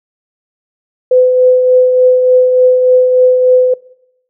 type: tone with tremolo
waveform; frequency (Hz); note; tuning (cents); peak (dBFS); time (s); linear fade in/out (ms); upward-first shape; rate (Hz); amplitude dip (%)
sine; 506; B4; +42; -3; 1.11-3.74; 5; triangle; 3.4; 45
effects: noise-tail reverb RT60 0.8 s tail -22 dB re dry